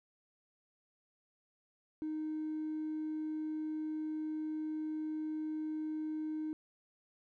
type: tone with hard clipping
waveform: sine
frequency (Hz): 310.2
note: D#4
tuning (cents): -5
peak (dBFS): -36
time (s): 2.02-6.53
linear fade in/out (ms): 0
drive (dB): 1
effects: none